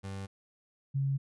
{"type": "tone pair in turn", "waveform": ["30% pulse", "sine"], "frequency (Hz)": [97.4, 137.15], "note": ["G2", "C#3"], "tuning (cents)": [-11, -18], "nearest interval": "tritone", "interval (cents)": 593, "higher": "second", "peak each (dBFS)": [-35, -27], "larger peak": "second", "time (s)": [[0.03, 0.27], [0.94, 1.18]], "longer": "neither", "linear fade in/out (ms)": 20, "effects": ["resampled to 24000 Hz"]}